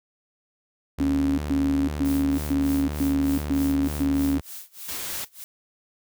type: tone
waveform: sawtooth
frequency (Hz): 74.5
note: D2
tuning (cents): +25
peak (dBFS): -24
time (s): 0.98-4.41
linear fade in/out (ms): 10
type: tone bursts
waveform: sine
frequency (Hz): 275.8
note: C#4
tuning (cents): -9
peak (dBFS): -20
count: 7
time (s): 1-4.38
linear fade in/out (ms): 5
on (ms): 380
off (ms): 120
type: noise with tremolo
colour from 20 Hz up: blue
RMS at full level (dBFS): -37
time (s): 2.05-5.44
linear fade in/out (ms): 0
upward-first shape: sine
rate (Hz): 3.3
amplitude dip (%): 95
type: noise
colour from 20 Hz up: white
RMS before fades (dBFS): -32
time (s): 4.88-5.25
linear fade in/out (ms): 10
effects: none